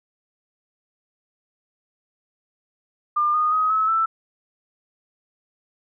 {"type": "tone with pitch steps", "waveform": "sine", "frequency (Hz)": [1200, 1230.2, 1261.1, 1292.8, 1325.3], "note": ["D6", "D#6", "D#6", "E6", "E6"], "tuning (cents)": [37, -20, 23, -34, 9], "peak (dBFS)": -17, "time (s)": [3.16, 4.06], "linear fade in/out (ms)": 10, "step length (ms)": 180, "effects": []}